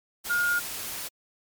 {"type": "tone in noise", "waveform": "sine", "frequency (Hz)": 1425, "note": "F6", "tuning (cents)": 34, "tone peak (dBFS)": -22, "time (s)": [0.29, 0.6], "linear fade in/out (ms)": 20, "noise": "white", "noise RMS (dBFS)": -35, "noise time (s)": [0.24, 1.09], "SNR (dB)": 10, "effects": ["MP3 96 kbps"]}